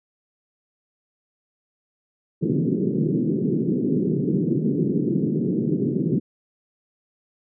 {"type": "band-pass noise", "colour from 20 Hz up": "pink", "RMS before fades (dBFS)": -22, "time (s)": [2.41, 6.2], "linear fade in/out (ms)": 20, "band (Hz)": [140, 400], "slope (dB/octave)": 48, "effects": []}